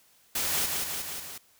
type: noise with echo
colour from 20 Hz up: white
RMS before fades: -29 dBFS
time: 0.35-0.66 s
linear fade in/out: 5 ms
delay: 180 ms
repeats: 4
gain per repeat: -3 dB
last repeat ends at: 1.38 s
effects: white hiss -62 dBFS RMS until 1.59 s